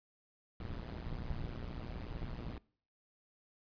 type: noise with amplitude modulation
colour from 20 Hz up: brown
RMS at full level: -38 dBFS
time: 0.6-2.58 s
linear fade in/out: 2 ms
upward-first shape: sine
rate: 118 Hz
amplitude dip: 95%
effects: noise-tail reverb RT60 0.5 s tail -23 dB re dry + resampled to 11025 Hz